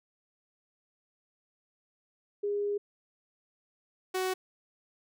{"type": "tone pair in turn", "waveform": ["sine", "sawtooth"], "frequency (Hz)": [408.9, 373], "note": ["G#4", "F#4"], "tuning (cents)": [-27, 14], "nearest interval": "major second", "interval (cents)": 159, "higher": "first", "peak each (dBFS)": [-28, -25], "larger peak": "second", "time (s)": [[2.43, 2.78], [4.14, 4.34]], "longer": "first", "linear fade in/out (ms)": 10, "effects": []}